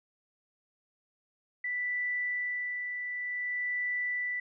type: tone with tremolo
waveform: sine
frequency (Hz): 1975.5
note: B6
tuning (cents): 0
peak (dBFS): -29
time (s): 1.64-4.4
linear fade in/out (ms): 5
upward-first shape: sine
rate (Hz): 0.55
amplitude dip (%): 40
effects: none